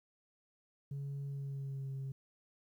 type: tone with pitch glide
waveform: sine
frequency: 140 to 135.07 Hz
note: C#3 to C#3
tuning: +18 to -45 cents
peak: -36 dBFS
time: 0.91-2.12 s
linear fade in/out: 5 ms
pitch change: -63 cents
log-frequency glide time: 1.27-1.93 s
effects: tanh soft clip ceiling -37 dBFS + 12-bit